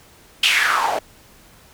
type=noise with band-pass filter sweep; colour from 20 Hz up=white; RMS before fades=-18 dBFS; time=0.43-0.99 s; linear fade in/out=5 ms; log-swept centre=3100 to 600 Hz; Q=4.1; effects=pink hiss -49 dBFS RMS until 1.73 s